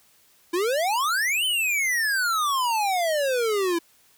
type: exponential two-way sweep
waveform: square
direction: up then down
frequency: 329.6 to 3096 to 329.6 Hz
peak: -22 dBFS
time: 0.53-3.79 s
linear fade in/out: 10 ms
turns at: 1.45 s
effects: white hiss -59 dBFS RMS until 4.17 s